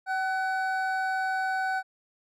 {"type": "tone pair together", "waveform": "triangle", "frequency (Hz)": [761, 1498.9], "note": ["F#5", "F#6"], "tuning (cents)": [48, 22], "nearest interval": "octave", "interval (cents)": 1174, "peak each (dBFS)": [-26, -28], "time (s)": [0.06, 1.83], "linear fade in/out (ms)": 50, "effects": []}